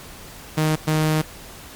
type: tone bursts at uneven times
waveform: sawtooth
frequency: 155.56 Hz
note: D#3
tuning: in tune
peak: -13 dBFS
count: 2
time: 0.57-0.76 / 0.87-1.22 s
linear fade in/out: 10 ms
effects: pink hiss -40 dBFS RMS until 1.75 s + MP3 96 kbps